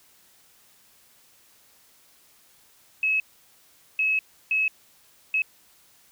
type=tone bursts at uneven times; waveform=sine; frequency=2576 Hz; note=E7; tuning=41 cents flat; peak=-20 dBFS; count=4; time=3.03-3.2 / 3.99-4.19 / 4.51-4.68 / 5.34-5.42 s; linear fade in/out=2 ms; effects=white hiss -58 dBFS RMS until 6.11 s